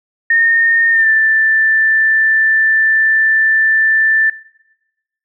sine tone with pitch glide, 1833 to 1769.5 Hz, A#6 to A6, -30 to +9 cents, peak -8 dBFS, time 0.3-4.3 s, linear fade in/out 5 ms, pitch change -61 cents, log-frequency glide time 0.91-1.09 s, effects noise-tail reverb RT60 1.0 s tail -20 dB re dry

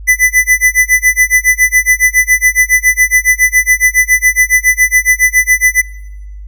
square tone with tremolo, 2000 Hz, B6, 21 cents sharp, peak -4 dBFS, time 0.07-5.82 s, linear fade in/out 20 ms, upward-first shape sine, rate 7.2 Hz, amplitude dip 95%, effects noise-tail reverb RT60 1.0 s tail -21 dB re dry + added 50 Hz sine -25 dBFS peak until 6.47 s

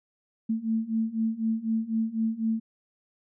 sine beating tone pair, 221.3 / 225.3 Hz, A3 / A3, +10 / +41 cents, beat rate 4 Hz, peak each -29 / -27 dBFS, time 0.49-2.6 s, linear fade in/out 10 ms, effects none

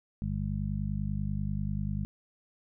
harmonic tone, 50.2 Hz, G1, 42 cents sharp, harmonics 1 / 2 / 3 / 4, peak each -35 / -35 / -35 / -35 dBFS, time 0.22-2.05 s, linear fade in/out 0 ms, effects none

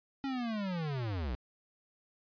square linear sweep, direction down, 277.5 to 54.6 Hz, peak -34 dBFS, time 0.24-1.35 s, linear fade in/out 0 ms, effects resampled to 11025 Hz

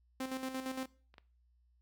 sawtooth tone with tremolo, 261.6 Hz, C4, in tune, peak -32 dBFS, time 0.2-0.86 s, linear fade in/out 5 ms, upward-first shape square, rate 8.7 Hz, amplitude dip 55%
clicks, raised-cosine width 0.3 ms, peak -42 / -36 dBFS, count 2, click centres 1.141 / 1.182 s
effects noise-tail reverb RT60 0.4 s tail -20 dB re dry + added 60 Hz sine -67 dBFS peak until 1.81 s

